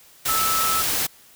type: tone in noise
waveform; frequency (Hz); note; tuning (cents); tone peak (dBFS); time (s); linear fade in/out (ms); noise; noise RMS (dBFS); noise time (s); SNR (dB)
sine; 1309; E6; -13; -22; 0.28-0.82; 10; white; -23; 0.25-1.07; -2
effects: white hiss -51 dBFS RMS until 1.35 s